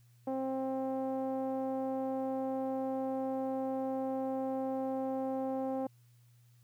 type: tone with low-pass filter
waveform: sawtooth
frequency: 264.3 Hz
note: C4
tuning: 18 cents sharp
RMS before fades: -35 dBFS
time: 0.27-5.87 s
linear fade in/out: 5 ms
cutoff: 680 Hz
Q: 3.7
effects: added 120 Hz sine -60 dBFS peak until 6.63 s + white hiss -73 dBFS RMS until 6.63 s